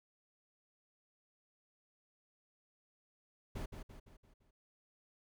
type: noise with echo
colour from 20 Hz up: brown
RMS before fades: -41 dBFS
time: 3.55-3.66 s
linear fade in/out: 10 ms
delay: 170 ms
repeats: 5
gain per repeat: -6 dB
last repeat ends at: 4.51 s
effects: none